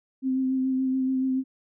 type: tone with vibrato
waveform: sine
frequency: 261.6 Hz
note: C4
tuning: in tune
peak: -22 dBFS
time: 0.22-1.44 s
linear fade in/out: 50 ms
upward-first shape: sine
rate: 7 Hz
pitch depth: 18 cents each way
effects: none